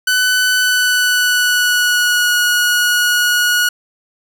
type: tone with pitch glide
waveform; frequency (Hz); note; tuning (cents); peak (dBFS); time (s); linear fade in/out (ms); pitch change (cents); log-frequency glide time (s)
sawtooth; 1500 to 1453.9; F#6 to F#6; +23 to -31; -8; 0.07-3.69; 5; -54; 0.58-2.35
effects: none